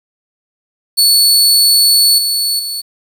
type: tone with level steps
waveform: sawtooth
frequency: 4435 Hz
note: C#8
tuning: in tune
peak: -4 / -10 / -16 dBFS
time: 0.97-2.82 s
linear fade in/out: 20 ms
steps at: 2.18 / 2.59 s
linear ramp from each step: 5 ms
effects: 7-bit